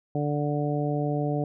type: harmonic tone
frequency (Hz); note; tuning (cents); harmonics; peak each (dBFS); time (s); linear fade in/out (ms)
146.83; D3; 0; 1 / 2 / 3 / 4 / 5; -27 / -30 / -32 / -33 / -34; 0.15-1.44; 2
effects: none